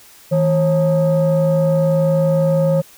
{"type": "tone pair together", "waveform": "sine", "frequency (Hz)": [161.14, 542], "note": ["E3", "C#5"], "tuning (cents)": [-39, -39], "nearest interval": "octave + major sixth", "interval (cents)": 2100, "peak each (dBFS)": -13, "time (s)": [0.31, 2.82], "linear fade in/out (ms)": 20, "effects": ["tanh soft clip ceiling -9 dBFS", "white hiss -45 dBFS RMS until 2.97 s"]}